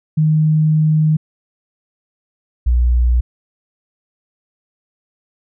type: tone pair in turn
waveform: sine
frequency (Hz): 155.2 / 60.57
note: D#3 / B1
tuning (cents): -4 / -33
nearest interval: octave + major third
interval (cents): 1629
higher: first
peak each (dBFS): -10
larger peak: neither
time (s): 0.17-1.17 / 2.66-3.21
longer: first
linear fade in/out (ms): 10
effects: none

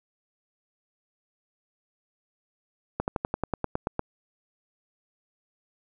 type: slowing click train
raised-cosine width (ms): 1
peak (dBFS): -12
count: 11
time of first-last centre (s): 3-3.994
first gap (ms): 79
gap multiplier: 1.05
effects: none

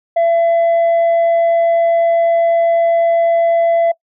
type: tone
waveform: sine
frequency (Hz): 673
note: E5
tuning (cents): +36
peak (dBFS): -7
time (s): 0.16-3.92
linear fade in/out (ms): 10
effects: noise-tail reverb RT60 0.1 s tail -23 dB re dry + tanh soft clip ceiling -9 dBFS

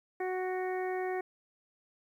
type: harmonic tone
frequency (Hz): 370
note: F#4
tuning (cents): 0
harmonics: 1 / 2 / 3 / 4 / 5 / 6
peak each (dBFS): -33 / -37 / -48 / -49 / -43 / -48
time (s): 0.2-1.21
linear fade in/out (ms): 5
effects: 11-bit

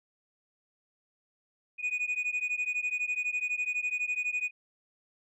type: beating tone pair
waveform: sine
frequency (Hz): 2468 / 2480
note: D#7 / D#7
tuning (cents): -15 / -6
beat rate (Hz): 12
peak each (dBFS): -30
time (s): 1.78-4.51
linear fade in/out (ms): 50
effects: tanh soft clip ceiling -26 dBFS

